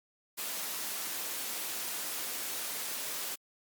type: high-pass noise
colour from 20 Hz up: white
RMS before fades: -37 dBFS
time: 0.37-3.36 s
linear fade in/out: 20 ms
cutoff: 220 Hz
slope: 12 dB/octave
effects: Opus 48 kbps